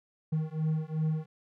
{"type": "beating tone pair", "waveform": "triangle", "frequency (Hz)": [155.56, 158.26], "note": ["D#3", "D#3"], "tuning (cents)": [0, 30], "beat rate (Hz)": 2.7, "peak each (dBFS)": -29, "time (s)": [0.32, 1.26], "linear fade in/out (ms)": 10, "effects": []}